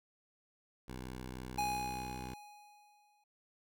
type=tone; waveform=10% pulse; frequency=63.3 Hz; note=B1; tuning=43 cents sharp; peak=-35 dBFS; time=0.88-2.34 s; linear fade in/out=5 ms
type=tone with exponential decay; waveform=square; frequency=830.6 Hz; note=G#5; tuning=in tune; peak=-32 dBFS; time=1.58-3.24 s; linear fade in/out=5 ms; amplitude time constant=360 ms
effects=none